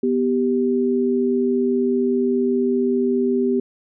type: tone pair together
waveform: sine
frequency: 246.9 / 391.9 Hz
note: B3 / G4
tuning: 0 / 0 cents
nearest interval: minor sixth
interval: 800 cents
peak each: -19 dBFS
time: 0.03-3.6 s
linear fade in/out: 5 ms
effects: none